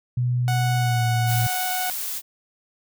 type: tone with pitch glide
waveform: sine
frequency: 123.47 to 115.87 Hz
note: B2 to A#2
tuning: 0 to -10 cents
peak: -19 dBFS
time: 0.17-1.47 s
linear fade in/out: 5 ms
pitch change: -110 cents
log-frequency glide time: 0.76-1.04 s
type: tone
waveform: sawtooth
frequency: 738 Hz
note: F#5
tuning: 5 cents flat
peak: -21 dBFS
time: 0.48-1.9 s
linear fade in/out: 0 ms
type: noise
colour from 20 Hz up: blue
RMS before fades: -29 dBFS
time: 1.26-2.22 s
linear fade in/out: 50 ms
effects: none